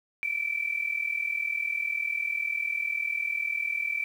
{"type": "tone pair together", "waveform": "sine", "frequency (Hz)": [2309, 2349], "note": ["D7", "D7"], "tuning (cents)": [-30, 0], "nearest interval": "unison", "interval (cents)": 30, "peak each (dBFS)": [-30, -30], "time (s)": [0.23, 4.04], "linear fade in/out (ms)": 0, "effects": ["9-bit"]}